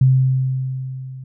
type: tone with level ramp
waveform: sine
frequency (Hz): 130.81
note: C3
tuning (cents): 0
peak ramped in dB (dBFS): -8 to -31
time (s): 0.01-1.24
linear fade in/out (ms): 5
effects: none